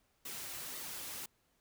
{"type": "noise with flanger", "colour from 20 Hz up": "white", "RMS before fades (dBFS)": -44, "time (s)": [0.25, 1.26], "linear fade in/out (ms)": 5, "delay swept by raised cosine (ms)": [1.2, 4.8], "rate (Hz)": 1.9, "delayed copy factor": -0.5, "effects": ["pink hiss -75 dBFS RMS until 1.6 s"]}